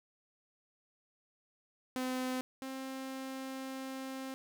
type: tone pair in turn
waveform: sawtooth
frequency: 256.1 / 265 Hz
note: C4 / C4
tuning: -37 / +22 cents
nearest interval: minor second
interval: 59 cents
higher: second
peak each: -30 / -36 dBFS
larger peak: first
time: 1.96-2.41 / 2.62-4.34 s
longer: second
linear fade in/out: 0 ms
effects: none